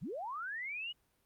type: linear sweep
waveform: sine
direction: up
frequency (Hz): 103.83 to 2960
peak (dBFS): -38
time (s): 0.01-0.93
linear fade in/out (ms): 20
effects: pink hiss -75 dBFS RMS until 1.25 s + Opus 48 kbps